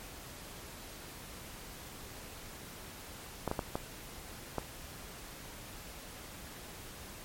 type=clicks; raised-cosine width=1 ms; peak=-18 dBFS; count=5; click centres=3.477 / 3.514 / 3.592 / 3.755 / 4.583 s; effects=pink hiss -48 dBFS RMS until 7.24 s + MP3 64 kbps